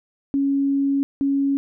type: tone pair in turn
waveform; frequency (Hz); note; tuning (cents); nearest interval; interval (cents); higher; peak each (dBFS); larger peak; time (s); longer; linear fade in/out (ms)
sine; 277.2 / 277.2; C#4 / C#4; 0 / 0; unison; 0; neither; -17 / -17; neither; 0.34-1.03 / 1.21-1.57; first; 0
effects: none